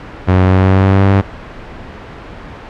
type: tone with pitch glide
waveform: sawtooth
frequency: 92.5 to 97.94 Hz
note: F#2 to G2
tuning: 0 to -1 cents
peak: -3 dBFS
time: 0.27-1.22 s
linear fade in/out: 20 ms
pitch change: +99 cents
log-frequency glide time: 0.39-1.05 s
effects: pink hiss -30 dBFS RMS until 2.69 s + low-pass 2000 Hz 12 dB/octave